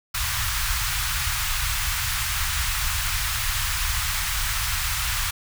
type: band-stop noise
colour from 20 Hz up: pink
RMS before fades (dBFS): -25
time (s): 0.14-5.31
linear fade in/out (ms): 10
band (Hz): 100 to 1100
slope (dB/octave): 24
effects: none